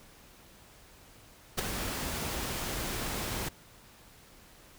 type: noise with ADSR envelope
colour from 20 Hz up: pink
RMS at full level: -27 dBFS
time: 1.57-3.49 s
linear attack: 21 ms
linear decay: 7 ms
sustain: -8 dB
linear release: 9 ms
effects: pink hiss -56 dBFS RMS until 4.78 s